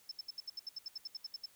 sine tone bursts, 5274 Hz, E8, in tune, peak -39 dBFS, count 15, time 0.09-1.459 s, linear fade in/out 5 ms, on 25 ms, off 71 ms, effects white hiss -65 dBFS RMS until 1.55 s

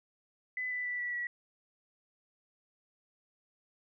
sine tone with pitch steps, 2007 / 1988.5 / 1970.2 / 1952.1 / 1934.2 Hz, B6 / B6 / B6 / B6 / B6, +27 / +11 / -5 / -21 / -37 cents, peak -33 dBFS, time 0.57-1.27 s, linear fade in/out 2 ms, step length 140 ms, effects none

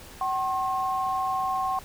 sine tone pair together, 760 / 1073.8 Hz, F#5 / C6, +46 / +45 cents, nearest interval tritone, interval 599 cents, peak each -27 dBFS, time 0.21-1.79 s, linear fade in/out 2 ms, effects pink hiss -46 dBFS RMS until 1.84 s

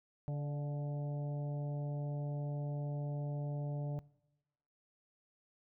harmonic tone with a mistuned harmonic, 144.2 Hz, D3, 31 cents flat, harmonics 1 / 2 / 3 / 4 / 5 / 6, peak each -35 / -50 / -53 / -48 / -54 / -60 dBFS, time 0.28-3.99 s, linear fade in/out 0 ms, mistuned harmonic 4, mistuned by +36 cents, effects noise-tail reverb RT60 1.0 s tail -22 dB re dry

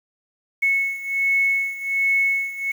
sine beating tone pair, 2199 / 2200.3 Hz, C#7 / C#7, -14 / -13 cents, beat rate 1.3 Hz, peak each -20 / -23 dBFS, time 0.62-2.72 s, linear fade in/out 10 ms, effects 7-bit

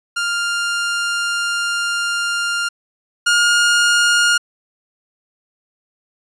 sawtooth tone pair in turn, 1400 / 1421.2 Hz, F6 / F6, +4 / +30 cents, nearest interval unison, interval 26 cents, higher second, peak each -14 / -8 dBFS, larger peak second, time 0.16-2.69 / 3.26-4.38 s, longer first, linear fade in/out 10 ms, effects resampled to 22050 Hz

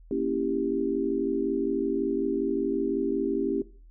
sine chord, A# diminished seventh, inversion none, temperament equal with one note detuned, 233.1 / 277.2 / 329.6 / 395 Hz, A#3 / C#4 / E4 / G4, 0 / 0 / 0 / +13 cents, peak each -33 / -29 / -31 / -29 dBFS, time 0.11-3.62 s, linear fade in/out 2 ms, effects noise-tail reverb RT60 0.4 s tail -18 dB re dry + added 41 Hz sine -48 dBFS peak until 3.9 s

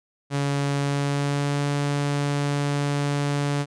sawtooth tone with pitch glide, 141.4 to 143.46 Hz, C#3 to D3, +35 to -40 cents, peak -18 dBFS, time 0.3-3.66 s, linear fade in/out 50 ms, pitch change +25 cents, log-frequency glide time 0.8-1.65 s, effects resampled to 22050 Hz

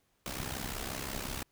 pink noise with amplitude modulation, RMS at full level -35 dBFS, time 0.26-1.43 s, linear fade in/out 0 ms, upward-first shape sine, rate 65.6 Hz, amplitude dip 75%, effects pink hiss -74 dBFS RMS until 1.51 s

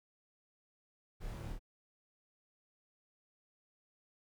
brown noise with echo, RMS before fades -44 dBFS, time 1.2-1.54 s, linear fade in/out 20 ms, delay 27 ms, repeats 2, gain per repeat -2 dB, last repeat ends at 1.594 s, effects none

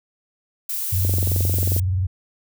violet noise, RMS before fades -26 dBFS, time 0.69-1.8 s, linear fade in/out 5 ms
sine tone with vibrato, 92.5 Hz, F#2, in tune, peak -18 dBFS, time 0.92-2.07 s, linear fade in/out 10 ms, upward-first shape triangle, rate 20 Hz, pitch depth 190 cents each way
click train, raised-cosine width 2 ms, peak -15 dBFS, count 17, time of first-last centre 1.05-1.764 s, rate 22.4 Hz
effects none

